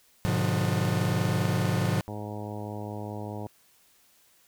45% pulse chord, G# diminished seventh, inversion none, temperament just, 103.83 / 124.59 / 149.51 / 179.41 Hz, G#2 / B2 / D3 / F3, 0 / +16 / +31 / +47 cents, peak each -29 / -30 / -31 / -29 dBFS, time 0.25-2.01 s, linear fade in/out 0 ms
harmonic tone, 104.9 Hz, G#2, 18 cents sharp, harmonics 1 / 2 / 3 / 4 / 5 / 6 / 7 / 8 / 9, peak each -37 / -40 / -42 / -43 / -44 / -45 / -45 / -46 / -47 dBFS, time 2.08-3.47 s, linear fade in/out 0 ms
effects white hiss -62 dBFS RMS until 4.47 s

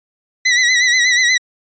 sawtooth tone with vibrato, 1971 Hz, B6, 4 cents flat, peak -7 dBFS, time 0.45-1.38 s, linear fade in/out 10 ms, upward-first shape sine, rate 8.3 Hz, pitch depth 64 cents each way, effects resampled to 16000 Hz

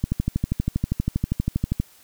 click train, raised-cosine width 5 ms, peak -9 dBFS, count 23, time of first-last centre 0.04-1.8 s, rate 12.5 Hz, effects white hiss -53 dBFS RMS until 2.03 s

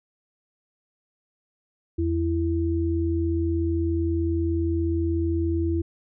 sine tone pair together, 83.22 / 332.9 Hz, E2 / E4, +17 / +17 cents, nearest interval 2 octaves, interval 2400 cents, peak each -24 dBFS, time 1.98-5.82 s, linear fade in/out 10 ms, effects none

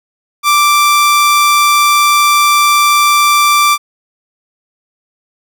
sawtooth tone, 1174.7 Hz, D6, in tune, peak -3 dBFS, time 0.43-3.78 s, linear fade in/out 50 ms, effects none

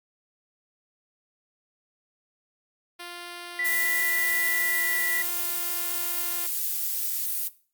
5% pulse tone, 349.2 Hz, F4, in tune, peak -26 dBFS, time 2.99-6.47 s, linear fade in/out 10 ms
sine tone with pitch glide, 1975.5 to 1964.1 Hz, B6 to B6, 0 to -10 cents, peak -25 dBFS, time 3.59-5.22 s, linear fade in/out 2 ms, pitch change -10 cents, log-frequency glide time 4.39-5.1 s
violet noise, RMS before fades -28 dBFS, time 3.64-7.49 s, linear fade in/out 20 ms
effects noise-tail reverb RT60 0.4 s tail -18 dB re dry + Opus 48 kbps

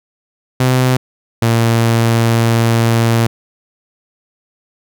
sawtooth tone pair in turn, 127.8 / 115.29 Hz, C3 / A#2, -40 / -19 cents, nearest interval major second, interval 179 cents, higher first, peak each -6 dBFS, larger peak neither, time 0.6-0.97 / 1.42-3.27 s, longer second, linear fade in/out 5 ms, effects none

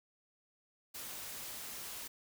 white noise, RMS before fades -45 dBFS, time 0.94-2.08 s, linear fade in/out 10 ms, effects none

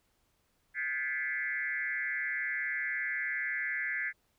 sine tone with frequency modulation, 1864.7 Hz, A#6, in tune, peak -31 dBFS, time 0.74-4.13 s, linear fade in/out 50 ms, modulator 141 Hz, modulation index 2.1, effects pink hiss -74 dBFS RMS until 4.38 s

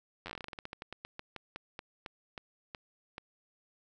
slowing click train, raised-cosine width 0.3 ms, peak -25 dBFS, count 26, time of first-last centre 0.26-3.181 s, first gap 10 ms, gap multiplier 1.17, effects none

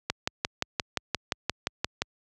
click train, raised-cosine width 0.2 ms, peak -8 dBFS, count 12, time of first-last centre 0.1-2.02 s, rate 5.73 Hz, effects high-pass 60 Hz 12 dB/octave

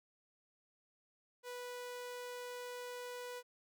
sawtooth tone, 491.9 Hz, B4, 7 cents flat, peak -40 dBFS, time 1.43-3.43 s, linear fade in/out 50 ms, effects none

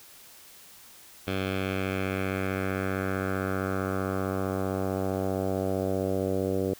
10% pulse tone with low-pass filter sweep, 95.4 Hz, G2, 47 cents flat, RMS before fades -29 dBFS, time 1.27-6.74 s, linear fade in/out 5 ms, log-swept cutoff 3200 to 480 Hz, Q 2.1, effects white hiss -51 dBFS RMS until 6.79 s

